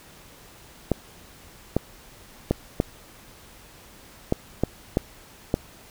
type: clicks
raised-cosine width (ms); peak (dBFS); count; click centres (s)
2; -6; 8; 0.917 / 1.766 / 2.51 / 2.801 / 4.324 / 4.636 / 4.971 / 5.541
effects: pink hiss -49 dBFS RMS until 5.9 s